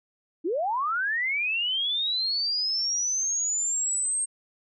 sine linear sweep, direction up, 291.2 to 8540 Hz, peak -24 dBFS, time 0.44-4.26 s, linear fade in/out 20 ms, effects none

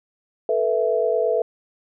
sine chord, A suspended second, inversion none, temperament equal with one note detuned, 440 / 488.8 / 659.3 Hz, A4 / B4 / E5, 0 / -18 / 0 cents, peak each -22 dBFS, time 0.49-1.42 s, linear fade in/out 2 ms, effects none

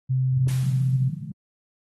sine tone, 130 Hz, C3, 11 cents flat, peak -19 dBFS, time 0.09-1.1 s, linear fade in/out 20 ms
white noise with exponential decay, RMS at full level -36 dBFS, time 0.48-1.31 s, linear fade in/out 5 ms, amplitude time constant 180 ms
white band-pass noise, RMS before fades -32 dBFS, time 0.63-1.32 s, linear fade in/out 5 ms, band 130 to 180 Hz, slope 48 dB/octave
effects AAC 32 kbps

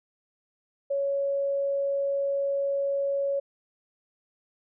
sine tone, 557 Hz, C#5, 8 cents sharp, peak -24 dBFS, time 0.9-3.4 s, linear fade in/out 10 ms, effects none

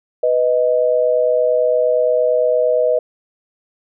sine tone pair together, 495.3 / 624 Hz, B4 / D#5, +5 / +5 cents, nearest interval major third, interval 400 cents, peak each -15 dBFS, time 0.23-2.99 s, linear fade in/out 5 ms, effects none

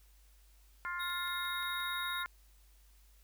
harmonic tone, 351.8 Hz, F4, 13 cents sharp, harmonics 3 / 4 / 5 / 6, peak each -41 / -39 / -45 / -45 dBFS, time 0.85-2.26 s, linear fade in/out 0 ms
square tone, 3755 Hz, A#7, 12 cents sharp, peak -40 dBFS, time 0.99-2.24 s, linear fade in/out 20 ms
click train, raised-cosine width 0.2 ms, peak -39 dBFS, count 5, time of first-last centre 1.1-1.803 s, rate 5.69 Hz
effects added 50 Hz sine -60 dBFS peak until 3.23 s + white hiss -69 dBFS RMS until 3.23 s

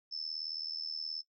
sine tone with amplitude modulation, 5274 Hz, E8, in tune, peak -33 dBFS, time 0.11-1.22 s, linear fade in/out 20 ms, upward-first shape sine, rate 78.8 Hz, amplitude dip 90%, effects noise-tail reverb RT60 0.1 s tail -17 dB re dry

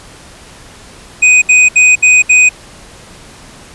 square tone bursts, 2497 Hz, D#7, 6 cents sharp, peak -4 dBFS, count 5, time 1.22-2.492 s, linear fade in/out 10 ms, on 200 ms, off 68 ms, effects pink hiss -36 dBFS RMS until 3.74 s + resampled to 24000 Hz

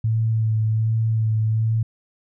sine tone with vibrato, 110.8 Hz, A2, 13 cents sharp, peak -17 dBFS, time 0.04-1.83 s, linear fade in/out 5 ms, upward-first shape sine, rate 1.3 Hz, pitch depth 21 cents each way, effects none

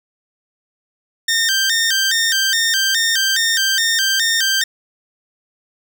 15% pulse tone with vibrato, 1694 Hz, G#6, 34 cents sharp, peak -8 dBFS, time 1.28-4.64 s, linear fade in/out 5 ms, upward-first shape square, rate 2.4 Hz, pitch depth 130 cents each way, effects none

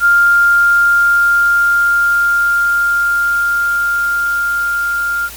sine tone with level ramp, 1400 Hz, F6, 4 cents sharp, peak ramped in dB -6 to -14 dBFS, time 0-5.3 s, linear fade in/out 50 ms, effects added 59 Hz sine -38 dBFS peak until 5.36 s + white hiss -32 dBFS RMS until 5.36 s

